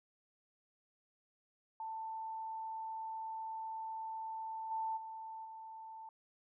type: tone with level steps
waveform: sine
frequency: 888 Hz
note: A5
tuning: 16 cents sharp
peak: -40 / -35 / -44 / -47 dBFS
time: 1.8-6.09 s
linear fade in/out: 2 ms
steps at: 4.7 / 4.96 / 5.44 s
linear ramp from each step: 20 ms
effects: none